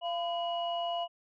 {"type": "tone cluster", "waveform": "sine", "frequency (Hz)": [688, 1009, 2913], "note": ["F5", "B5", "F#7"], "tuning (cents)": [-26, 37, -28], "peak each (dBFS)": [-31, -40, -38], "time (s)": [0.01, 1.08], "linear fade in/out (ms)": 50, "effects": ["tanh soft clip ceiling -22 dBFS"]}